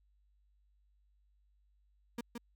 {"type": "tone with echo", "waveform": "35% pulse", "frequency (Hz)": 236.2, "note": "A#3", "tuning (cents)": 23, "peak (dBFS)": -35, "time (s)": [2.18, 2.21], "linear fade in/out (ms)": 5, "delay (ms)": 170, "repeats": 1, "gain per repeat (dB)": -4, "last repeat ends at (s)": 2.38, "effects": ["added 50 Hz sine -68 dBFS peak until 2.55 s"]}